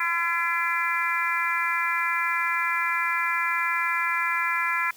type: harmonic tone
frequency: 339.3 Hz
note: F4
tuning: 50 cents flat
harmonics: 3 / 4 / 5 / 6 / 7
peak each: -29 / -29 / -29 / -29 / -29 dBFS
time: 0-4.91 s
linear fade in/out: 5 ms
effects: white hiss -51 dBFS RMS until 4.96 s